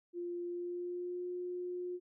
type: tone with pitch glide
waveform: sine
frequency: 349.2 to 357.8 Hz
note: F4 to F4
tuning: 0 to +42 cents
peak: -37 dBFS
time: 0.13-2 s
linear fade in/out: 50 ms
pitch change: +42 cents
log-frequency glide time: 0.44-1.27 s
effects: none